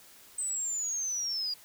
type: linear sweep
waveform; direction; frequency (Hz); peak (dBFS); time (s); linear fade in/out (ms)
sine; down; 8190 to 4782; -30; 0.38-1.54; 5
effects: white hiss -55 dBFS RMS until 1.64 s